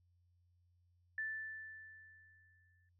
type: tone with exponential decay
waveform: sine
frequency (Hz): 1760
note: A6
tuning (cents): 0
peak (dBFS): -37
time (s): 1.18-2.89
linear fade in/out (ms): 2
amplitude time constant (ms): 370
effects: noise-tail reverb RT60 0.1 s tail -20 dB re dry + added 88 Hz sine -70 dBFS peak until 2.99 s